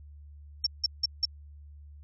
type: tone bursts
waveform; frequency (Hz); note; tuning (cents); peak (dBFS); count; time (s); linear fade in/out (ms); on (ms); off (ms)
sine; 5450; F8; -43; -22; 4; 0.64-1.254; 5; 26; 170
effects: added 73 Hz sine -46 dBFS peak until 2.03 s